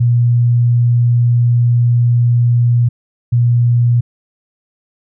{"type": "tone pair in turn", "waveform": "sine", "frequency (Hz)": [120, 120], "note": ["B2", "B2"], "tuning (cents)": [-49, -49], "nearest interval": "unison", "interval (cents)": 0, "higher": "neither", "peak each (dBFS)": -8, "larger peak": "neither", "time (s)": [[0, 2.89], [3.32, 4.01]], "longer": "first", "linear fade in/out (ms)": 10, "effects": []}